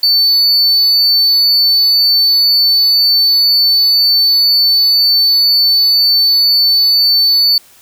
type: tone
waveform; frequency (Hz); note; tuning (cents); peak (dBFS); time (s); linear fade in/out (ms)
triangle; 4501; C#8; +26; -6; 0.03-7.58; 2
effects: white hiss -44 dBFS RMS until 7.81 s